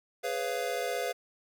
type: chord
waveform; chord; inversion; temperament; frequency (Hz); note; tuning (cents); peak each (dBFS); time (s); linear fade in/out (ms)
square; C# dominant seventh; second; just; 415.8 / 498.9 / 554.4 / 693; G#4 / B4 / C#5 / E#5; +2 / +17 / 0 / -14; -39 / -35 / -39 / -36; 0.23-1.13; 20
effects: none